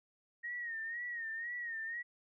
sine tone with vibrato, 1864.7 Hz, A#6, in tune, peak -38 dBFS, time 0.43-2.03 s, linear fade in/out 20 ms, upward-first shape sine, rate 2 Hz, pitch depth 77 cents each way, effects none

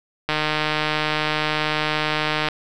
click train, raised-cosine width 0.3 ms, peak -5 dBFS, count 337, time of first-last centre 0.29-2.486 s, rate 153 Hz, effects none

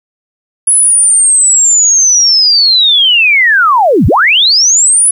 sine linear two-way sweep, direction down then up, 10350 to 58.27 to 10350 Hz, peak -4 dBFS, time 0.67-5.11 s, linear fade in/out 5 ms, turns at 4.07 s, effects 7-bit

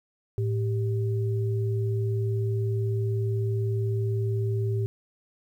sine tone pair together, 110 / 392 Hz, A2 / G4, 0 / 0 cents, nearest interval octave + minor seventh, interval 2200 cents, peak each -24 / -32 dBFS, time 0.38-4.86 s, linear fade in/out 0 ms, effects 10-bit

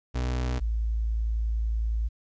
35% pulse / sine tone pair in turn, 62.2 / 55.41 Hz, B1 / A1, +13 / +13 cents, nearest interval major second, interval 200 cents, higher first, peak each -24 dBFS, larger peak neither, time 0.14-0.6 / 0.6-2.09 s, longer second, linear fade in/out 20 ms, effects resampled to 16000 Hz + 11-bit

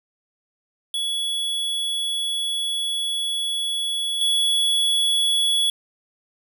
square tone pair in turn, 3380 / 3380 Hz, G#7 / G#7, +30 / +30 cents, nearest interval unison, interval 0 cents, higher neither, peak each -23 / -18 dBFS, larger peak second, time 0.94-4.21 / 4.21-5.7 s, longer first, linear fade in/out 2 ms, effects none

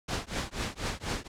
pink noise with tremolo, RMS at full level -30 dBFS, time 0.08-1.28 s, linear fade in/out 10 ms, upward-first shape triangle, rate 4.1 Hz, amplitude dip 100%, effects low-pass 7000 Hz 12 dB/octave

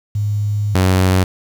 sine / sawtooth tone pair in turn, 103.83 / 93.11 Hz, G#2 / F#2, 0 / +11 cents, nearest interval major second, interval 189 cents, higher first, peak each -15 / -7 dBFS, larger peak second, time 0.15-0.75 / 0.75-1.24 s, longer first, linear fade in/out 5 ms, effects 7-bit

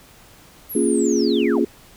sine linear sweep, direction down, 11840 to 194.3 Hz, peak -28 dBFS, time 0.69-1.62 s, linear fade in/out 20 ms
sine chord, Bb minor seventh, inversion none, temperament equal, 233.1 / 277.2 / 349.2 / 415.3 Hz, Bb3 / Db4 / F4 / Ab4, 0 / 0 / 0 / 0 cents, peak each -21 dBFS, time 0.75-1.65 s, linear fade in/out 5 ms
effects pink hiss -48 dBFS RMS until 1.96 s

